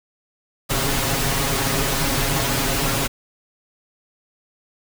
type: noise with comb filter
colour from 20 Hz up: pink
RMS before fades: -21 dBFS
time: 0.69-3.08 s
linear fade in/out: 20 ms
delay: 7.3 ms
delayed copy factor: +0.95
effects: none